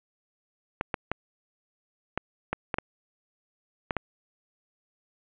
clicks, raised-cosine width 0.5 ms, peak -12 dBFS, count 9, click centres 0.811 / 0.942 / 1.116 / 2.176 / 2.53 / 2.742 / 2.785 / 3.908 / 3.967 s, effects resampled to 8000 Hz + 8-bit

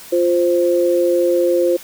sine tone pair together, 349.1 / 523 Hz, F4 / C5, -1 / -1 cents, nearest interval perfect fifth, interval 700 cents, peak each -15 dBFS, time 0.12-1.77 s, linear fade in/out 10 ms, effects white hiss -38 dBFS RMS until 1.83 s

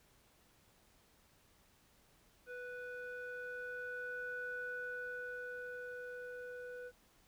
square tone with low-pass filter sweep, 493.9 Hz, B4, in tune, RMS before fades -45 dBFS, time 2.46-6.92 s, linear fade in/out 50 ms, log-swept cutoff 1800 to 1200 Hz, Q 6.3, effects pink hiss -69 dBFS RMS until 7.27 s

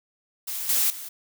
blue noise with level steps, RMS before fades -31 / -22 / -37 dBFS, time 0.47-1.09 s, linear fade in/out 10 ms, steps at 0.69 / 0.9 s, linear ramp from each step 2 ms, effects none

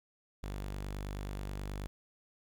sawtooth tone, 49.35 Hz, G1, 12 cents sharp, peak -34 dBFS, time 0.43-1.87 s, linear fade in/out 0 ms, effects 12-bit

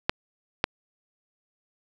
clicks, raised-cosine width 0.3 ms, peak -4 dBFS, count 2, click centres 0.095 / 0.641 s, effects none

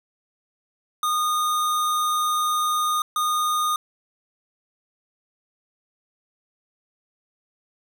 square tone bursts at uneven times, 1228 Hz, D#6, 23 cents flat, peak -21 dBFS, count 2, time 1.03-3.02 / 3.16-3.76 s, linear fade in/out 2 ms, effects none

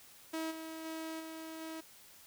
sawtooth tone with level steps, 321.2 Hz, E4, 45 cents flat, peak -32 / -39 / -36 / -40 / -38 dBFS, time 0.33-1.81 s, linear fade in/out 10 ms, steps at 0.5 / 0.84 / 1.19 / 1.6 s, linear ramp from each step 20 ms, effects white hiss -58 dBFS RMS until 2.26 s

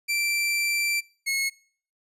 sawtooth tone pair in turn, 2346 / 2177 Hz, D7 / C#7, -2 / -32 cents, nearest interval minor second, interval 130 cents, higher first, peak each -20 dBFS, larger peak neither, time 0.08-1.01 / 1.26-1.5 s, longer first, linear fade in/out 20 ms, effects noise-tail reverb RT60 0.5 s tail -24 dB re dry + resampled to 32000 Hz

